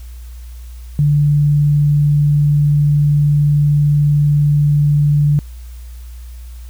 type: tone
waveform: sine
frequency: 146.6 Hz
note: D3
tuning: 3 cents flat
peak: -9 dBFS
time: 0.99-5.39 s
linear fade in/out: 0 ms
effects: added 60 Hz sine -29 dBFS peak until 6.69 s + white hiss -48 dBFS RMS until 6.69 s